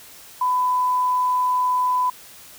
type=tone; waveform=sine; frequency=1001 Hz; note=B5; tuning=23 cents sharp; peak=-17 dBFS; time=0.41-2.1 s; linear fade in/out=5 ms; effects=white hiss -44 dBFS RMS until 2.58 s